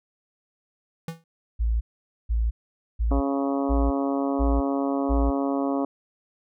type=tone with exponential decay; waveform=square; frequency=164.81 Hz; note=E3; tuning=in tune; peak=-27 dBFS; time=1.08-1.24 s; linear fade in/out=2 ms; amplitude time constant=33 ms
type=tone bursts; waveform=sine; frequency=56.4 Hz; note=A1; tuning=44 cents sharp; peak=-20 dBFS; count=6; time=1.59-5.31 s; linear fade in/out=20 ms; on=220 ms; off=480 ms
type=harmonic tone; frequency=138.59 Hz; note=C#3; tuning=in tune; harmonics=2 / 3 / 4 / 5 / 6 / 7 / 8 / 9; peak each=-24 / -32 / -31 / -32 / -38 / -38 / -37 / -43 dBFS; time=3.11-5.85 s; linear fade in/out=2 ms
effects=none